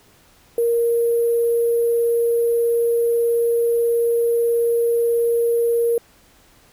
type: tone with sample-and-hold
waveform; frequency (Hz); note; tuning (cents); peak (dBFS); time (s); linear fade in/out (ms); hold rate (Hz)
sine; 468.4; A#4; +8; -15; 0.58-5.98; 2; 11025
effects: pink hiss -53 dBFS RMS until 6.72 s